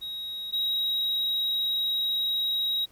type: tone pair in turn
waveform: triangle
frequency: 3800 / 3818 Hz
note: A#7 / A#7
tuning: +33 / +41 cents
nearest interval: unison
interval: 8 cents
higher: second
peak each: -31 / -23 dBFS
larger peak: second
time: 0.01-0.52 / 0.52-2.86 s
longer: second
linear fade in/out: 20 ms
effects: pink hiss -60 dBFS RMS until 2.91 s